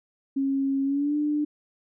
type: tone with pitch glide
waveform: sine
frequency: 272.6 to 297.3 Hz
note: C#4 to D4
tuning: -29 to +21 cents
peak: -22 dBFS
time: 0.36-1.45 s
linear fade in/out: 10 ms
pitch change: +150 cents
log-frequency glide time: 0.84-1.16 s
effects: none